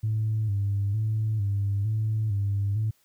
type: tone with vibrato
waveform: sine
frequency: 104.5 Hz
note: G#2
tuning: 11 cents sharp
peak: -22 dBFS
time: 0.03-2.91 s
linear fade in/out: 10 ms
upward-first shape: square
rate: 1.1 Hz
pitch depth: 72 cents each way
effects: tanh soft clip ceiling -19 dBFS + white hiss -66 dBFS RMS until 3.04 s